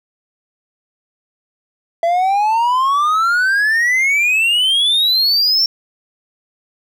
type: exponential sweep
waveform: triangle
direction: up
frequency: 665 to 5490 Hz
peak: -10 dBFS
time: 2.03-5.66 s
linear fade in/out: 2 ms
effects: none